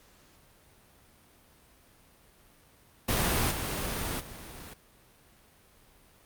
pink noise with level steps, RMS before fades -27 / -33 / -45 dBFS, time 3.08-4.74 s, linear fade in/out 10 ms, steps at 3.5 / 4.19 s, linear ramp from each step 20 ms, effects pink hiss -60 dBFS RMS until 6.25 s + Opus 48 kbps

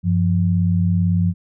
sine tone pair together, 95.6 / 173.62 Hz, G2 / F3, -43 / -10 cents, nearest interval minor seventh, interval 1033 cents, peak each -17 dBFS, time 0.03-1.34 s, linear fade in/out 50 ms, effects none

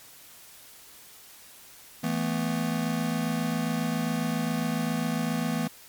square chord, E suspended fourth, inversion none, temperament just, 164.81 / 219.8 / 247.2 Hz, E3 / A3 / B3, 0 / -2 / +2 cents, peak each -31 dBFS, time 2.03-5.68 s, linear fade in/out 10 ms, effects white hiss -50 dBFS RMS until 5.88 s + MP3 96 kbps

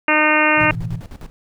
harmonic tone, 305.6 Hz, D#4, 31 cents flat, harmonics 1 / 2 / 3 / 4 / 5 / 6 / 7 / 8 / 9, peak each -21 / -21 / -21 / -21 / -21 / -21 / -21 / -21 / -21 dBFS, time 0.08-0.71 s, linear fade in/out 2 ms
sine chord, A suspended second, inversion none, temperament equal, 110 / 123.47 / 164.81 Hz, A2 / B2 / E3, 0 / 0 / 0 cents, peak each -27 dBFS, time 0.56-1.02 s, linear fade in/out 50 ms
brown noise with tremolo, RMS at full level -31 dBFS, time 0.6-1.3 s, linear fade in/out 0 ms, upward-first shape square, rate 9.8 Hz, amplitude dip 80%
effects none

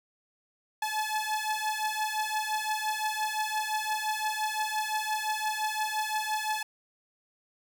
sawtooth beating tone pair, 857 / 862.8 Hz, A5 / A5, -46 / -34 cents, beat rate 5.8 Hz, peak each -28 dBFS, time 0.82-6.63 s, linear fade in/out 5 ms, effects none

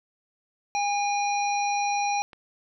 harmonic tone, 814 Hz, G#5, 35 cents flat, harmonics 1 / 3 / 5 / 7, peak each -24 / -31 / -38 / -35 dBFS, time 0.75-2.22 s, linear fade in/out 0 ms
click, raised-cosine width 0.3 ms, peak -29 dBFS, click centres 2.332 s
effects none

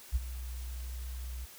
sine tone with ADSR envelope, 62 Hz, B1, 7 cents sharp, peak -23 dBFS, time 0.12-1.46 s, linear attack 36 ms, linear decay 27 ms, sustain -14 dB, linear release 18 ms, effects white hiss -52 dBFS RMS until 1.58 s

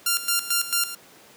5% pulse tone with tremolo, 1392 Hz, F6, 6 cents flat, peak -8 dBFS, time 0.06-0.95 s, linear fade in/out 5 ms, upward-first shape square, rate 4.5 Hz, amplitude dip 75%, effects pink hiss -50 dBFS RMS until 1.36 s + high-pass 200 Hz 12 dB/octave

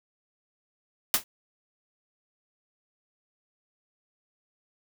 white noise with exponential decay, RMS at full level -17 dBFS, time 1.14-1.24 s, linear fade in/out 1 ms, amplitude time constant 21 ms, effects none

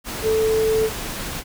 sine tone in noise, 440 Hz, A4, in tune, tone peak -16 dBFS, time 0.22-0.9 s, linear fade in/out 50 ms, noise pink, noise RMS -29 dBFS, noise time 0.04-1.44 s, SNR +10 dB, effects none

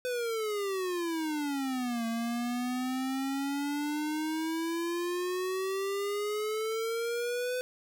square exponential two-way sweep, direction down then up, 505 to 227.4 to 505 Hz, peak -31 dBFS, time 0.05-7.61 s, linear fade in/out 0 ms, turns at 2.06 s, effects none

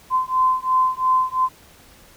sine beating tone pair, 1029 / 1031.9 Hz, C6 / C6, -29 / -24 cents, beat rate 2.9 Hz, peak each -19 dBFS, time 0.1-1.49 s, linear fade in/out 50 ms, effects pink hiss -49 dBFS RMS until 2.16 s

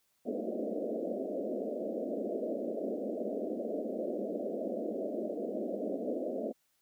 white band-pass noise, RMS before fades -36 dBFS, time 0.25-6.53 s, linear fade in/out 20 ms, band 200 to 650 Hz, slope 96 dB/octave, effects white hiss -75 dBFS RMS until 6.81 s

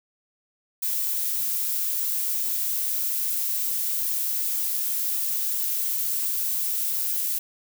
violet noise, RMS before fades -26 dBFS, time 0.82-7.39 s, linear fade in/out 10 ms, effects none

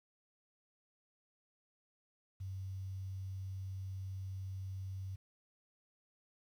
sine tone with quantisation, 95.4 Hz, G2, 47 cents flat, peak -40 dBFS, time 2.4-5.16 s, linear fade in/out 10 ms, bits 11, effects none

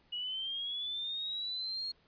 sine linear sweep, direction up, 2893 to 4298 Hz, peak -35 dBFS, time 0.12-1.92 s, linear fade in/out 10 ms, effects pink hiss -68 dBFS RMS until 2.07 s + resampled to 11025 Hz

